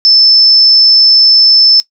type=tone; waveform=sine; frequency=5274 Hz; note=E8; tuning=in tune; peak=-3 dBFS; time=0.05-1.8 s; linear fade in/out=0 ms; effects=noise-tail reverb RT60 0.1 s tail -17 dB re dry